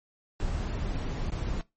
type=noise with dropouts; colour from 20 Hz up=brown; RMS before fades=-31 dBFS; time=0.4-1.61 s; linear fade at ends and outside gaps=0 ms; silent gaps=1.302-1.32 s; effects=noise-tail reverb RT60 0.2 s tail -20 dB re dry + MP3 32 kbps